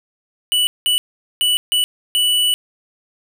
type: tone bursts at uneven times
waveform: square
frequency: 2960 Hz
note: F#7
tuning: in tune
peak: -14 dBFS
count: 5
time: 0.52-0.67 / 0.86-0.98 / 1.41-1.57 / 1.72-1.84 / 2.15-2.54 s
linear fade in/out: 0 ms
effects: none